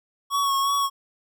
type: tone with vibrato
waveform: square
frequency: 1108.7 Hz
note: C#6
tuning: in tune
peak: -21 dBFS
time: 0.3-0.9 s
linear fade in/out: 50 ms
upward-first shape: sine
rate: 2.8 Hz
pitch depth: 27 cents each way
effects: none